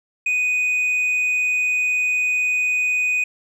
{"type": "tone with tanh clipping", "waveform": "sine", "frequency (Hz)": 2489, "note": "D#7", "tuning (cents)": 0, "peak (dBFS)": -18, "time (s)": [0.26, 3.24], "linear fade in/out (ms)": 5, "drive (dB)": 3, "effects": []}